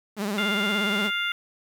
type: tone with vibrato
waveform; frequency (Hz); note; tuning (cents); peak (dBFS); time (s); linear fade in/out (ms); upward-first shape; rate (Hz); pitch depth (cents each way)
sawtooth; 205.5; G#3; -18; -22; 0.16-1.11; 50; sine; 17; 93
type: harmonic tone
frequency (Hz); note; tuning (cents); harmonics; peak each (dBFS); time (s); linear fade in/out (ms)
700; F5; +4; 2 / 3 / 4 / 5; -28 / -30 / -31 / -32; 0.38-1.32; 2
effects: 8-bit